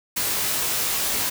white noise with comb filter, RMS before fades -24 dBFS, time 0.16-1.3 s, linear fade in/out 10 ms, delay 19 ms, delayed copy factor +1, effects none

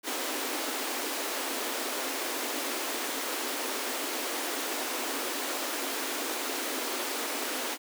pink high-pass noise, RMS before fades -33 dBFS, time 0.03-7.78 s, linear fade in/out 50 ms, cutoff 250 Hz, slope 96 dB/octave, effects none

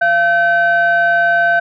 sine tone pair together, 687.3 / 1535 Hz, F5 / G6, -28 / -37 cents, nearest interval octave + major second, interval 1391 cents, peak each -12 / -11 dBFS, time 0.01-1.6 s, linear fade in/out 10 ms, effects tanh soft clip ceiling -5 dBFS

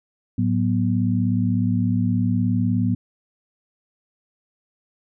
sine tone cluster, 108 / 184.6 / 244.1 Hz, A2 / F#3 / B3, -32 / -4 / -20 cents, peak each -21 / -23 / -22 dBFS, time 0.38-2.95 s, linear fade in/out 5 ms, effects none

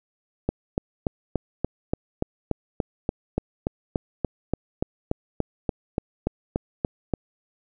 click train, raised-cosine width 2 ms, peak -9 dBFS, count 24, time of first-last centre 0.49-7.137 s, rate 3.46 Hz, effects none

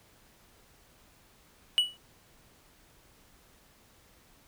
triangle tone with exponential decay, 2942 Hz, F#7, 11 cents flat, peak -16 dBFS, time 1.78-1.97 s, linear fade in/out 0 ms, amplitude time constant 40 ms, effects pink hiss -61 dBFS RMS until 4.47 s

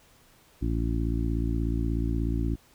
harmonic tone, 56.6 Hz, A1, 50 cents sharp, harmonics 1 / 2 / 3 / 4 / 5 / 6, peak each -27 / -31 / -37 / -36 / -33 / -37 dBFS, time 0.61-2.56 s, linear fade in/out 20 ms, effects pink hiss -59 dBFS RMS until 2.74 s

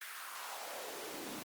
pink noise with high-pass filter sweep, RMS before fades -45 dBFS, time 0.01-1.43 s, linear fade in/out 5 ms, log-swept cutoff 1700 to 230 Hz, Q 2.3, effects Opus 32 kbps

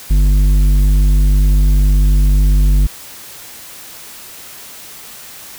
triangle tone with tanh clipping, 49 Hz, G1, in tune, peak -9 dBFS, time 0.1-2.87 s, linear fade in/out 10 ms, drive 14 dB, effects white hiss -34 dBFS RMS until 5.58 s

